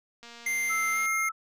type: click train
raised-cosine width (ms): 0.2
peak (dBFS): -30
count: 196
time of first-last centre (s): 0.23-1.06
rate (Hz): 235
type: tone with pitch glide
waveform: square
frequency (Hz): 2093 to 2126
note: C7 to C7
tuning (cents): 0 to +27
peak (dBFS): -27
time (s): 0.46-1.29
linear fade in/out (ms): 5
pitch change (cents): +27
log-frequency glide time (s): 0.93-0.99
type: tone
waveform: sine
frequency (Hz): 1318.5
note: E6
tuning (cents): 0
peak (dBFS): -30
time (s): 0.69-1.32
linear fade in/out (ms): 20
effects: none